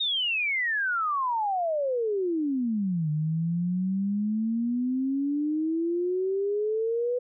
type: exponential two-way sweep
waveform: sine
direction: down then up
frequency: 3764 to 150 to 498 Hz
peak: -24 dBFS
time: 0-7.19 s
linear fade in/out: 10 ms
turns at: 3.1 s
effects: none